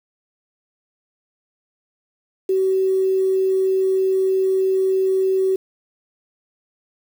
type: tone with quantisation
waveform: sine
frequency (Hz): 380.2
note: F#4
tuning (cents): +47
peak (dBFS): -15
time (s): 2.49-5.56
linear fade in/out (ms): 5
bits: 7
effects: none